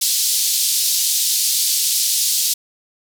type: band-pass noise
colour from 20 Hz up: pink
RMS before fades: -18 dBFS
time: 0.01-2.54 s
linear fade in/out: 10 ms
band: 4000 to 15000 Hz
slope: 24 dB/octave
effects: none